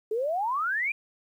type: exponential sweep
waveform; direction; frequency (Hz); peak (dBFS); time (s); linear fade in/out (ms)
sine; up; 416.7 to 2455; -25; 0.11-0.92; 5
effects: 10-bit